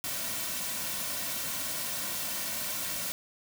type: noise with comb filter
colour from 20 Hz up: white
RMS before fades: -34 dBFS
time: 0.04-3.12 s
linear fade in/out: 0 ms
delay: 2.4 ms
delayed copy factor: -0.55
effects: none